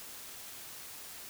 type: silence
effects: white hiss -47 dBFS RMS until 1.29 s